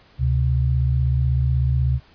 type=tone pair together; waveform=sine; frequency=71.9 / 128.11 Hz; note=D2 / C3; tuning=-36 / -36 cents; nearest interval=minor seventh; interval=1000 cents; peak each=-19 dBFS; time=0.18-2 s; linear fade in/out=50 ms; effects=pink hiss -53 dBFS RMS until 2.14 s + resampled to 11025 Hz